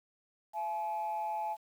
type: tone pair together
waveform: sine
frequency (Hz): 678 / 854.2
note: E5 / G#5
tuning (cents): +49 / +48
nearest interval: major third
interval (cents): 399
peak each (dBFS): -38 / -32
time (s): 0.53-1.57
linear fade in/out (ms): 50
effects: tanh soft clip ceiling -29 dBFS + 10-bit